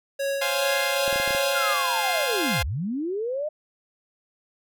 square tone with tremolo, 553 Hz, C#5, 4 cents flat, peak -24 dBFS, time 0.19-1.74 s, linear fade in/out 10 ms, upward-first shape sine, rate 2.6 Hz, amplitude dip 50%
10% pulse chord, F minor, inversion second, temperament equal, 523.3 / 698.5 / 830.6 Hz, C5 / F5 / Ab5, 0 / 0 / 0 cents, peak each -20 dBFS, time 0.41-2.63 s, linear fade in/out 10 ms
clicks, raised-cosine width 2 ms, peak -22 dBFS, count 7, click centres 1.079 / 1.128 / 1.159 / 1.2 / 1.277 / 1.307 / 1.349 s
sine linear two-way sweep, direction down then up, 1437 to 54.4 to 624 Hz, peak -25 dBFS, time 1.54-3.49 s, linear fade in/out 10 ms, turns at 2.64 s
effects none

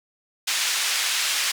pink band-pass noise, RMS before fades -24 dBFS, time 0.47-1.52 s, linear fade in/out 10 ms, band 2100 to 8400 Hz, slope 12 dB/octave, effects none

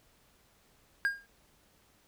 triangle tone with exponential decay, 1618 Hz, G#6, 46 cents flat, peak -21 dBFS, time 1.05-1.26 s, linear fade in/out 0 ms, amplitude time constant 45 ms, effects pink hiss -66 dBFS RMS until 2.07 s

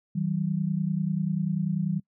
sine tone pair together, 159.77 / 190 Hz, D#3 / F#3, +46 / +46 cents, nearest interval minor third, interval 300 cents, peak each -27 dBFS, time 0.15-2 s, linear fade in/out 10 ms, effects noise-tail reverb RT60 0.1 s tail -25 dB re dry

